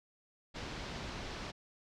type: low-pass noise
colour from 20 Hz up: pink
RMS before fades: -43 dBFS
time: 0.54-1.52 s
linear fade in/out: 20 ms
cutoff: 5500 Hz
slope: 24 dB/octave
effects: none